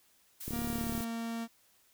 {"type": "noise", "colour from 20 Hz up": "blue", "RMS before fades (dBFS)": -43, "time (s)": [0.4, 1.05], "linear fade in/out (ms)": 10}
{"type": "click train", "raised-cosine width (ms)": 3, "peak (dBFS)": -26, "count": 20, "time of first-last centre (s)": [0.48, 1.006], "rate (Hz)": 36.1}
{"type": "tone with pitch glide", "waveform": "45% pulse", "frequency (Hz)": [234.9, 229.9], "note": ["A#3", "A#3"], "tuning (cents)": [13, -24], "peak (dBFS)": -35, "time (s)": [0.5, 1.48], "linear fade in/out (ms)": 50, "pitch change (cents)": -37, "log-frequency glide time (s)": [0.65, 0.9]}
{"effects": ["white hiss -67 dBFS RMS until 1.93 s"]}